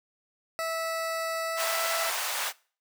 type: tone with pitch glide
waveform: 20% pulse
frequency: 654 to 662.7 Hz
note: E5 to E5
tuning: -14 to +9 cents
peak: -24 dBFS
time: 0.59-2.1 s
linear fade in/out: 0 ms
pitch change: +23 cents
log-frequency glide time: 1.44-1.86 s
type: high-pass noise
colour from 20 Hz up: pink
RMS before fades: -31 dBFS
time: 1.56-2.53 s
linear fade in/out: 50 ms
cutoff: 690 Hz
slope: 24 dB/octave
effects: noise-tail reverb RT60 0.4 s tail -22 dB re dry